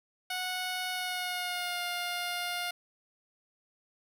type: tone with pitch glide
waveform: 10% pulse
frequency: 735 to 707.1 Hz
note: F#5 to F5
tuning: -12 to +21 cents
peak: -24 dBFS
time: 0.3-2.71 s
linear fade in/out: 5 ms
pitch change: -67 cents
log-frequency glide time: 0.93-1.82 s
effects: none